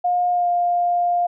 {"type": "tone with pitch glide", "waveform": "sine", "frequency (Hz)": [713, 702.8], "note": ["F5", "F5"], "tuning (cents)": [36, 11], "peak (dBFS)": -16, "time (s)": [0.04, 1.27], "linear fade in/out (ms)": 10, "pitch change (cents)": -25, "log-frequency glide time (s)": [0.31, 0.48], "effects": []}